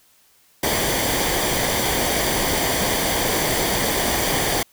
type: noise with comb filter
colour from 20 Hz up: pink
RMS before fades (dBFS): -21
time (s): 0.63-4.63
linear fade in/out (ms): 5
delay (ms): 0.75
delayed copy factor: -0.55
effects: white hiss -57 dBFS RMS until 4.72 s